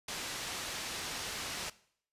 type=low-pass noise; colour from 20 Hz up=white; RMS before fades=-40 dBFS; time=0.08-1.7 s; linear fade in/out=5 ms; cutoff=6000 Hz; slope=12 dB/octave; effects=noise-tail reverb RT60 0.6 s tail -19 dB re dry + resampled to 32000 Hz